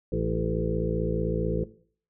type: harmonic tone with a mistuned harmonic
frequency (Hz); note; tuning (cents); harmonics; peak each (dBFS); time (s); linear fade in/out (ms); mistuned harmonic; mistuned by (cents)
55.7; A1; +22; 1 / 2 / 3 / 4 / 6 / 7 / 8 / 9; -32 / -34 / -31 / -37 / -33 / -36 / -31 / -33; 0.12-1.64; 5; 8; -35
effects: noise-tail reverb RT60 0.5 s tail -17 dB re dry